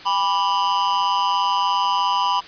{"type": "tone with amplitude modulation", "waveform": "square", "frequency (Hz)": 987.8, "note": "B5", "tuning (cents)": 0, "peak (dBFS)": -14, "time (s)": [0.05, 2.41], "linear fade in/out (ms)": 20, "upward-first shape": "sine", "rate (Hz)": 183, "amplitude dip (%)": 90, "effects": ["white hiss -39 dBFS RMS until 2.47 s", "resampled to 11025 Hz"]}